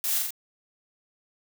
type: noise with echo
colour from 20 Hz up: blue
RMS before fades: -28 dBFS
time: 0.04-0.18 s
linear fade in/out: 0 ms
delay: 42 ms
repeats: 3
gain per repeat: -2 dB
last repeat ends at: 0.306 s
effects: none